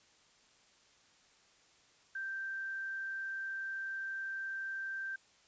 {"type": "tone", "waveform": "sine", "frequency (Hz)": 1568, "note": "G6", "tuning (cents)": 0, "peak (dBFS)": -37, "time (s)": [2.15, 5.16], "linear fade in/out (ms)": 5, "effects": ["white hiss -66 dBFS RMS until 5.47 s", "resampled to 16000 Hz"]}